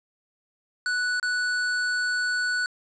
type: tone with dropouts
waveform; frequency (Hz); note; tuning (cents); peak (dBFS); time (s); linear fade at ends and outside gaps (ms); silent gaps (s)
square; 1480; F#6; 0; -24; 0.86-2.66; 1; 1.198-1.228
effects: resampled to 16000 Hz + 9-bit